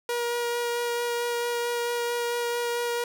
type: tone with vibrato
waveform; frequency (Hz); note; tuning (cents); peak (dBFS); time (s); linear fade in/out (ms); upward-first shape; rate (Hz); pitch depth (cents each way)
sawtooth; 476.8; A#4; +39; -22; 0.09-3.04; 2; sine; 4.5; 10
effects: none